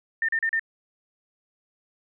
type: tone bursts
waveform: sine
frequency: 1809 Hz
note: A6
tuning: 48 cents sharp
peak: -21 dBFS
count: 4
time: 0.22-0.595 s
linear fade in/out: 2 ms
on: 66 ms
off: 37 ms
effects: none